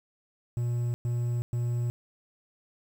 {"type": "tone bursts", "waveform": "triangle", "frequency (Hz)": 119.8, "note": "A#2", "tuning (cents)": 48, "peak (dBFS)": -24, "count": 3, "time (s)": [0.57, 1.9], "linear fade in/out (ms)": 0, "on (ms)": 370, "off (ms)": 110, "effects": ["9-bit"]}